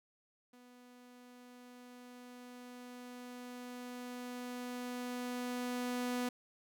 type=tone with level ramp; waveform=sawtooth; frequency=246.9 Hz; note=B3; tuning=in tune; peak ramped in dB=-54 to -30 dBFS; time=0.53-6.29 s; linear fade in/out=5 ms; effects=none